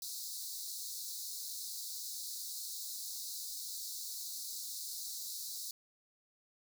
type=high-pass noise; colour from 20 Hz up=pink; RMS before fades=-43 dBFS; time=0.02-5.71 s; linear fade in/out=2 ms; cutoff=3900 Hz; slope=96 dB/octave; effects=none